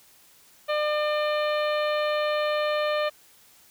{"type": "harmonic tone", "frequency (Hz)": 600, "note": "D5", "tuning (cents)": 37, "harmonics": [1, 2, 3, 4, 5, 6, 7], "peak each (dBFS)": [-24, -30, -34, -36, -38, -40, -41], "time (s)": [0.68, 3.1], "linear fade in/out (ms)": 20, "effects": ["white hiss -56 dBFS RMS until 3.7 s"]}